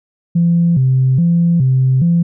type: tone with vibrato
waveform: sine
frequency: 149.2 Hz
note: D3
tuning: 28 cents sharp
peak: -8 dBFS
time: 0.35-2.23 s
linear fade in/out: 10 ms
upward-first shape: square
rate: 1.2 Hz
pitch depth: 230 cents each way
effects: tanh soft clip ceiling -4 dBFS